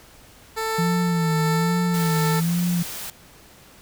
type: tone with tremolo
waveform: 15% pulse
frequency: 443.5 Hz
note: A4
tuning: 14 cents sharp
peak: -16 dBFS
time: 0.56-2.41 s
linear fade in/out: 20 ms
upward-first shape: triangle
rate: 1.3 Hz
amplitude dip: 45%
type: tone with vibrato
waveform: sine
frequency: 167.6 Hz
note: E3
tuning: 29 cents sharp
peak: -19 dBFS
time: 0.78-2.83 s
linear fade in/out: 10 ms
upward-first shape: sine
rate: 1.2 Hz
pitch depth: 85 cents each way
type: noise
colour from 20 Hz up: white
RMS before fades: -33 dBFS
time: 1.94-3.1 s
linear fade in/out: 2 ms
effects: pink hiss -49 dBFS RMS until 3.81 s